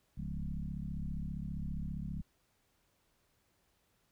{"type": "tone with frequency modulation", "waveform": "sine", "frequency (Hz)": 104.2, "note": "G#2", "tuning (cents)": 6, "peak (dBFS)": -36, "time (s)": [0.17, 2.22], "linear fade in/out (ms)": 10, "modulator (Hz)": 35, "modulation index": 3, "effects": ["pink hiss -75 dBFS RMS until 4.11 s"]}